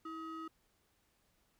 triangle ring-modulated tone, 796 Hz, G5, 26 cents sharp, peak -37 dBFS, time 0.05-0.48 s, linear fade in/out 5 ms, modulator 472 Hz, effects pink hiss -75 dBFS RMS until 1.59 s

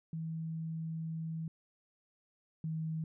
sine tone pair in turn, 161.7 / 159.47 Hz, E3 / D#3, -33 / +43 cents, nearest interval unison, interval 24 cents, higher first, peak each -36 / -34 dBFS, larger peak second, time 0.13-1.48 / 2.64-3.04 s, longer first, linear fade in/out 2 ms, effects none

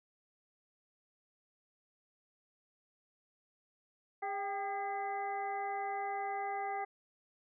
harmonic tone with a mistuned harmonic, 405.6 Hz, G#4, 41 cents flat, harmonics 1 / 2 / 3 / 4 / 5, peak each -44 / -36 / -47 / -51 / -46 dBFS, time 4.22-6.85 s, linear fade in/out 10 ms, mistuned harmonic 2, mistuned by -52 cents, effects none

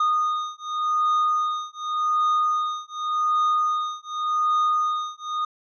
triangle beating tone pair, 1231 / 1231.87 Hz, D#6 / D#6, -19 / -18 cents, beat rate 0.87 Hz, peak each -22 dBFS, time 0-5.45 s, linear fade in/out 5 ms, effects resampled to 16000 Hz

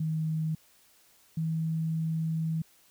sine tone pair in turn, 158.1 / 161.05 Hz, D#3 / E3, +28 / -40 cents, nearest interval unison, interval 32 cents, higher second, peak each -27 dBFS, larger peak neither, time 0-0.55 / 1.37-2.62 s, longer second, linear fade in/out 5 ms, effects white hiss -62 dBFS RMS until 2.9 s

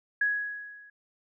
sine tone with level ramp, 1669 Hz, G#6, 8 cents sharp, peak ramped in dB -21 to -50 dBFS, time 0.21-0.9 s, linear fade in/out 5 ms, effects none

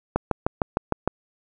click train, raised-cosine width 1 ms, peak -6 dBFS, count 7, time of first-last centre 0.16-1.076 s, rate 6.55 Hz, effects none

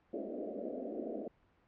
pink band-pass noise, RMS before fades -41 dBFS, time 0.13-1.28 s, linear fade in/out 5 ms, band 210 to 680 Hz, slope 96 dB/octave, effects pink hiss -70 dBFS RMS until 1.67 s + low-pass 2000 Hz 12 dB/octave

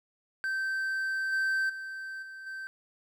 triangle tone with level steps, 1554 Hz, G6, 16 cents flat, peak -27 / -24 / -35 / -40 / -35 dBFS, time 0.44-2.67 s, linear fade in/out 0 ms, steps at 1.32 / 1.69 / 2.22 / 2.46 s, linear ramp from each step 10 ms, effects none

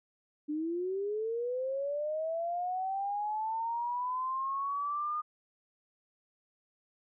sine linear sweep, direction up, 292.9 to 1225 Hz, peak -31 dBFS, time 0.48-5.22 s, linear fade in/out 20 ms, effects none

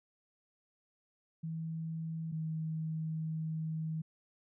sine tone pair in turn, 161.9 / 158.93 Hz, E3 / D#3, -31 / +37 cents, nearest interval unison, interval 32 cents, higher first, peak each -36 / -34 dBFS, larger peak second, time 1.43-2.32 / 2.32-4.02 s, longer second, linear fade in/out 10 ms, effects none

